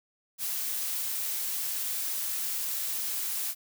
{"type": "noise", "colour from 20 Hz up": "blue", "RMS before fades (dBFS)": -32, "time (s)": [0.38, 3.55], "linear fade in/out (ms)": 50, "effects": []}